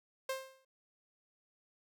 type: tone with exponential decay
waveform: sawtooth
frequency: 529 Hz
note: C5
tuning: 19 cents sharp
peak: -29 dBFS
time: 0.29-0.65 s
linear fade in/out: 5 ms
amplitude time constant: 77 ms
effects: none